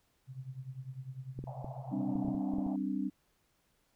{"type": "tone with tremolo", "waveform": "sine", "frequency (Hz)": 130.81, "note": "C3", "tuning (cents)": 0, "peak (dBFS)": -37, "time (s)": [0.27, 2.41], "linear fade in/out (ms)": 50, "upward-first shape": "triangle", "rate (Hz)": 10, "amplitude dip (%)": 90}
{"type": "clicks", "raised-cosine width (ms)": 3, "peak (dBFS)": -29, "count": 10, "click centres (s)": [1.39, 1.44, 1.645, 2.156, 2.249, 2.283, 2.348, 2.537, 2.585, 2.665]}
{"type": "band-pass noise", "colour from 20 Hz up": "white", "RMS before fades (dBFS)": -48, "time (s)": [1.47, 2.76], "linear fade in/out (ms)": 2, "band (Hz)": [600, 810], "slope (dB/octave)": 48}
{"type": "chord", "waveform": "sine", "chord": "G suspended fourth", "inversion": "none", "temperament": "equal", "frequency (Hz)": [196, 261.6, 293.7], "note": ["G3", "C4", "D4"], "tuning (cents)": [0, 0, 0], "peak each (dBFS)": -36, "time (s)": [1.91, 3.1], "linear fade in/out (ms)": 20}
{"effects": ["pink hiss -74 dBFS RMS until 3.95 s"]}